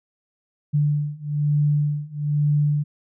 sine beating tone pair, 146.83 / 147.93 Hz, D3 / D3, 0 / +13 cents, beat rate 1.1 Hz, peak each -22 / -21 dBFS, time 0.73-2.84 s, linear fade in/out 20 ms, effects none

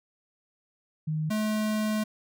sine / square tone pair in turn, 155.3 / 214.7 Hz, D#3 / A3, -3 / -42 cents, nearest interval tritone, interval 561 cents, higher second, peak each -26 dBFS, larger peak neither, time 1.07-1.3 / 1.3-2.04 s, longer second, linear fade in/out 10 ms, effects none

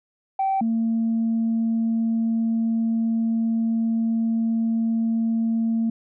sine tone pair in turn, 774 / 226.9 Hz, G5 / A#3, -22 / -47 cents, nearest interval octave + major sixth, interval 2125 cents, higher first, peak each -18 dBFS, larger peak neither, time 0.39-0.61 / 0.61-5.9 s, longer second, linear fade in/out 5 ms, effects tanh soft clip ceiling -16 dBFS

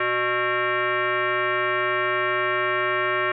sine tone with frequency modulation, 370 Hz, F#4, in tune, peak -20 dBFS, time 0-3.32 s, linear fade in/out 5 ms, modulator 489 Hz, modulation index 4, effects none

